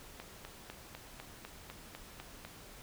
click train, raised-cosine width 0.3 ms, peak -28 dBFS, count 10, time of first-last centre 0.2-2.45 s, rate 4 Hz, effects pink hiss -53 dBFS RMS until 2.82 s

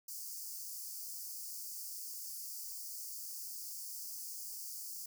white high-pass noise, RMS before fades -45 dBFS, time 0.08-5.06 s, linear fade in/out 5 ms, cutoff 4600 Hz, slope 96 dB/octave, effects none

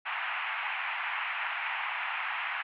white band-pass noise, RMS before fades -34 dBFS, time 0.05-2.63 s, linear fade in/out 20 ms, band 770 to 2700 Hz, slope 48 dB/octave, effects none

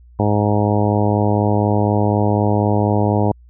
harmonic tone, 104.1 Hz, G#2, 5 cents sharp, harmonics 1 / 2 / 3 / 4 / 5 / 6 / 7 / 8 / 9, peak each -17 / -20 / -22 / -23 / -24 / -25 / -25 / -26 / -27 dBFS, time 0.19-3.32 s, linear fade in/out 5 ms, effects added 60 Hz sine -42 dBFS peak until 3.49 s

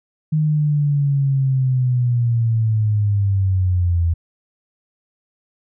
sine linear sweep, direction down, 155.56 to 82.7 Hz, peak -14 dBFS, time 0.32-4.14 s, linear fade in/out 10 ms, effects none

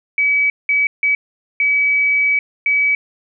sine tone bursts at uneven times, 2282 Hz, C#7, 50 cents sharp, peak -12 dBFS, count 5, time 0.18-0.5 / 0.69-0.87 / 1.03-1.15 / 1.6-2.39 / 2.66-2.95 s, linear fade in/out 2 ms, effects none

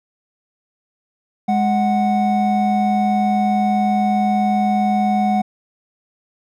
triangle tone pair together, 207.7 / 740 Hz, G#3 / F#5, 0 / 0 cents, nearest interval octave + minor seventh, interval 2200 cents, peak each -15 dBFS, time 1.48-5.42 s, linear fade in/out 10 ms, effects none

